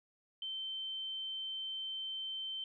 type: tone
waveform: sine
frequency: 3100 Hz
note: G7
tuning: 20 cents flat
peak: -38 dBFS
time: 0.42-2.64 s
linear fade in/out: 2 ms
effects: none